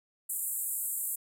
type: band-pass noise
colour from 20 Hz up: white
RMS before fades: -34 dBFS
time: 0.29-1.16 s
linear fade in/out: 10 ms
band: 7500 to 15000 Hz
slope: 96 dB/octave
effects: none